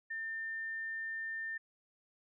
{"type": "tone", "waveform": "sine", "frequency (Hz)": 1800, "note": "A6", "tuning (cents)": 39, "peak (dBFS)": -37, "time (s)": [0.1, 1.58], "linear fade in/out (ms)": 10, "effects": []}